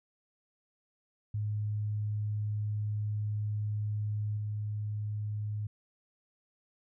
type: tone with level steps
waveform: sine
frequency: 105.3 Hz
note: G#2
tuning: 24 cents sharp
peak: -30 / -32 dBFS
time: 1.34-5.67 s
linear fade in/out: 5 ms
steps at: 4.37 s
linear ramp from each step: 5 ms
effects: none